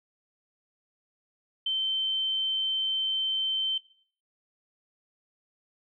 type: tone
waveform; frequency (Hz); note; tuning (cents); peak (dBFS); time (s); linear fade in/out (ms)
sine; 3098; G7; -21; -25; 1.66-3.78; 5
effects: noise-tail reverb RT60 0.5 s tail -17 dB re dry